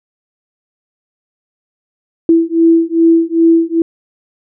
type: beating tone pair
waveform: sine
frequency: 329.6 / 332.1 Hz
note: E4 / E4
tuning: 0 / +13 cents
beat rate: 2.5 Hz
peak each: -10 dBFS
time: 2.29-3.82 s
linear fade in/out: 2 ms
effects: none